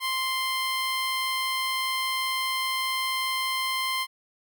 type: tone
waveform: 15% pulse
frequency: 1046.5 Hz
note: C6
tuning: in tune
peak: -19 dBFS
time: 0-4.07 s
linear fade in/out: 50 ms
effects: none